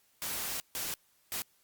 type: noise bursts at uneven times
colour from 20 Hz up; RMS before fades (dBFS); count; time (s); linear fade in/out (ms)
white; -36; 3; 0.22-0.6 / 0.75-0.94 / 1.32-1.42; 0
effects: white hiss -69 dBFS RMS until 1.63 s + Opus 48 kbps